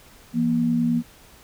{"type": "tone pair together", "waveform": "sine", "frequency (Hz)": [168.3, 238], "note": ["E3", "A#3"], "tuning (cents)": [36, 36], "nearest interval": "tritone", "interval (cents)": 600, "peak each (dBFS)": [-25, -19], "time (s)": [0.33, 1.03], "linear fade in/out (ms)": 50, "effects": ["pink hiss -50 dBFS RMS until 1.43 s"]}